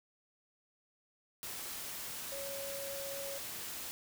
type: tone in noise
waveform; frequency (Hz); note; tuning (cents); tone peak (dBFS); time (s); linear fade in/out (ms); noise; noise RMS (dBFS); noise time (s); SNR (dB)
sine; 554.4; C#5; 0; -42; 2.32-3.38; 0; white; -43; 1.43-3.91; -2
effects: none